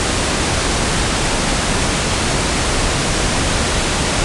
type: low-pass noise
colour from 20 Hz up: pink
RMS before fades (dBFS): -17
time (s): 0-4.24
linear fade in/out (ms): 0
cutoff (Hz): 10000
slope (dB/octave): 96
effects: none